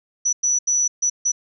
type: tone bursts at uneven times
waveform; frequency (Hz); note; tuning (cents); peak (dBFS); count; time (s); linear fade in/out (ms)
sine; 5920; F#8; 0; -16; 5; 0.25-0.33 / 0.43-0.59 / 0.67-0.88 / 1.02-1.1 / 1.25-1.32; 10
effects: none